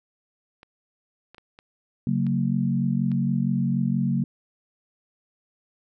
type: clicks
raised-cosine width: 0.3 ms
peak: -30 dBFS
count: 6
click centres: 0.631 / 1.346 / 1.382 / 1.589 / 2.267 / 3.117 s
type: chord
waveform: sine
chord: F# major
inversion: second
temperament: equal with one note detuned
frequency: 138.59 / 185 / 229.2 Hz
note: C#3 / F#3 / A#3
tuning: 0 / 0 / -29 cents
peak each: -25 dBFS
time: 2.07-4.24 s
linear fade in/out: 2 ms
effects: none

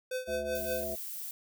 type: tone with tremolo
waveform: square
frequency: 510 Hz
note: C5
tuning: 44 cents flat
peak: -31 dBFS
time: 0.11-0.84 s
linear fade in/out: 5 ms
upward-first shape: triangle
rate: 5.3 Hz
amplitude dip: 90%
type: harmonic tone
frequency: 72.5 Hz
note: D2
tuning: 22 cents flat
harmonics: 1 / 3 / 5 / 7 / 9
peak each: -46 / -45 / -43 / -45 / -36 dBFS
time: 0.27-0.96 s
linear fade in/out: 20 ms
type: noise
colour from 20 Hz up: violet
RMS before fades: -40 dBFS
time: 0.55-1.31 s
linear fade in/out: 2 ms
effects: none

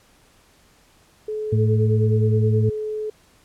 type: tone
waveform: sine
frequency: 428.9 Hz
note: A4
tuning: 44 cents flat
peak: -24 dBFS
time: 1.28-3.1 s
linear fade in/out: 5 ms
type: harmonic tone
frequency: 109.6 Hz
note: A2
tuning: 6 cents flat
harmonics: 1 / 2 / 4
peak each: -16 / -26 / -28 dBFS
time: 1.52-2.7 s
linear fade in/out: 10 ms
effects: pink hiss -56 dBFS RMS until 3.44 s + low-pass 12000 Hz 12 dB/octave

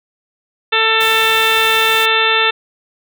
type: harmonic tone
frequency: 445 Hz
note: A4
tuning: 20 cents sharp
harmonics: 1 / 2 / 3 / 4 / 5 / 6 / 7 / 8 / 9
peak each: -20 / -21 / -18 / -18 / -23 / -17 / -26 / -17 / -29 dBFS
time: 0.72-2.51 s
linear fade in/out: 10 ms
type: noise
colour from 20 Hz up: white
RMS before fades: -26 dBFS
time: 1-2.06 s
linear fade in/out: 10 ms
effects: none

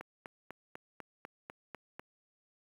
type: click train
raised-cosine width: 0.5 ms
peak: -28 dBFS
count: 9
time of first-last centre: 0.01-1.995 s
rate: 4.03 Hz
effects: high-pass 150 Hz 12 dB/octave + 9-bit

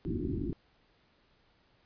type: low-pass noise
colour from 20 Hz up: white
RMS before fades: -34 dBFS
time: 0.05-0.53 s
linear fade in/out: 0 ms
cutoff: 380 Hz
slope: 96 dB/octave
effects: pink hiss -68 dBFS RMS until 1.85 s + resampled to 11025 Hz

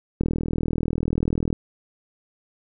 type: click train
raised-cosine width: 3 ms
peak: -10 dBFS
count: 54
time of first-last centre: 0.21-1.528 s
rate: 40.2 Hz
effects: none

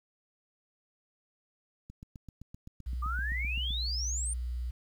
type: click train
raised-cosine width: 5 ms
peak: -33 dBFS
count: 15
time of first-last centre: 1.9-3.706 s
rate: 7.75 Hz
type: tone with pitch glide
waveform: sine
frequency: 61.6 to 60.96 Hz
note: B1 to B1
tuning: -4 to -22 cents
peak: -32 dBFS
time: 2.86-4.71 s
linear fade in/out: 10 ms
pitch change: -18 cents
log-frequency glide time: 3.16-4.07 s
type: exponential sweep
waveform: sine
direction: up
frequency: 1174.7 to 9210 Hz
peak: -33 dBFS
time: 3.02-4.34 s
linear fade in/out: 10 ms
effects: 10-bit

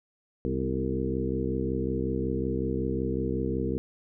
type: harmonic tone with a mistuned harmonic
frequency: 65.41 Hz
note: C2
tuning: in tune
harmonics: 1 / 2 / 3 / 4 / 5 / 6 / 7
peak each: -34 / -34 / -34 / -34 / -34 / -34 / -34 dBFS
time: 0.45-3.78 s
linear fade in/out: 0 ms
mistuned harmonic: 4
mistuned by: -47 cents
effects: none

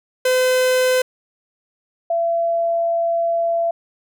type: tone pair in turn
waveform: 45% pulse / sine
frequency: 510 / 674.7 Hz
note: C5 / E5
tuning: -44 / +40 cents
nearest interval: perfect fourth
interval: 484 cents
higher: second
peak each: -14 / -16 dBFS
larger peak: first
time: 0.25-1.02 / 2.1-3.71 s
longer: second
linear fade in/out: 5 ms
effects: none

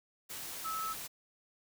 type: tone in noise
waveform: sine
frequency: 1300 Hz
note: E6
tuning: 24 cents flat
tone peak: -35 dBFS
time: 0.64-0.94 s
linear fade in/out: 20 ms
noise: white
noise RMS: -43 dBFS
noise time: 0.29-1.08 s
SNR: +5 dB
effects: none

